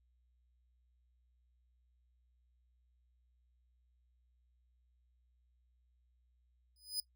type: tone with exponential growth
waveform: sawtooth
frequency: 5000 Hz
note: D#8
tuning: 8 cents sharp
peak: -29 dBFS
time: 6.76-7 s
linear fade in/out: 2 ms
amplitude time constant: 51 ms
effects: noise-tail reverb RT60 0.1 s tail -18 dB re dry + added 61 Hz sine -70 dBFS peak until 7.15 s